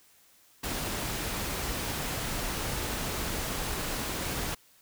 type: noise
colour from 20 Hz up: pink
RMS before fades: -33 dBFS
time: 0.63-4.55 s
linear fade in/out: 10 ms
effects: white hiss -61 dBFS RMS until 4.81 s